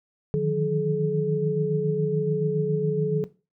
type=tone cluster; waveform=sine; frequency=152.2 / 159.3 / 180.5 / 426.9 Hz; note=D#3 / D#3 / F#3 / G#4; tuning=-38 / +41 / -43 / +48 cents; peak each=-26 / -31 / -28 / -24 dBFS; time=0.34-3.24 s; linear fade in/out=0 ms; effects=noise-tail reverb RT60 0.3 s tail -17 dB re dry